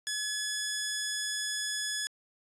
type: tone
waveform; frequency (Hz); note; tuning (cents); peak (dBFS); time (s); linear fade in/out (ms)
10% pulse; 1701; G#6; +41; -22; 0.07-2.07; 0
effects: resampled to 22050 Hz